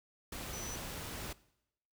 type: tone in noise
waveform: sine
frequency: 5960 Hz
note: F#8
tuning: 12 cents sharp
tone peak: -44 dBFS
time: 0.53-0.76 s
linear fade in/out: 5 ms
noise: pink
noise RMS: -43 dBFS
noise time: 0.32-1.33 s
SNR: -4 dB
effects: noise-tail reverb RT60 0.8 s tail -20 dB re dry